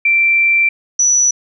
sine tone pair in turn, 2349 / 5919 Hz, D7 / F#8, 0 / 0 cents, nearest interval octave + major third, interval 1600 cents, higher second, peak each -9 dBFS, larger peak neither, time 0.05-0.69 / 0.99-1.31 s, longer first, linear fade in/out 5 ms, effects none

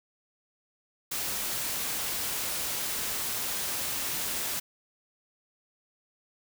white noise, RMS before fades -32 dBFS, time 1.11-4.6 s, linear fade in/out 10 ms, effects none

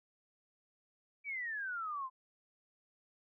sine exponential sweep, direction down, 2332 to 1012 Hz, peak -37 dBFS, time 1.24-2.1 s, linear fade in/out 50 ms, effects none

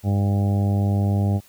harmonic tone, 100 Hz, G2, 35 cents sharp, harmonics 1 / 2 / 3 / 4 / 5 / 6 / 7 / 8, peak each -18 / -24 / -32 / -36 / -38 / -36 / -37 / -37 dBFS, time 0.03-1.41 s, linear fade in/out 50 ms, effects white hiss -53 dBFS RMS until 1.48 s

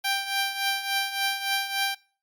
10% pulse tone with tremolo, 787 Hz, G5, 7 cents sharp, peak -14 dBFS, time 0.04-1.95 s, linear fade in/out 10 ms, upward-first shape triangle, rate 3.5 Hz, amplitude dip 75%, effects noise-tail reverb RT60 0.4 s tail -22 dB re dry + Opus 32 kbps

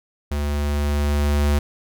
square tone with level ramp, 72.8 Hz, D2, 15 cents flat, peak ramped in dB -22 to -16 dBFS, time 0.31-1.59 s, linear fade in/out 5 ms, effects none

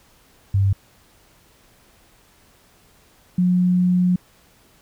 sine tone pair in turn, 98 / 180.15 Hz, G2 / F#3, 0 / -46 cents, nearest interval major seventh, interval 1054 cents, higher second, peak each -14 dBFS, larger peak neither, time 0.54-0.73 / 3.38-4.16 s, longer second, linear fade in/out 5 ms, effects pink hiss -55 dBFS RMS until 4.81 s

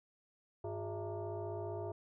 sine tone with frequency modulation, 155.56 Hz, D#3, in tune, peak -38 dBFS, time 0.64-1.92 s, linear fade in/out 5 ms, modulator 256 Hz, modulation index 2.5, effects none

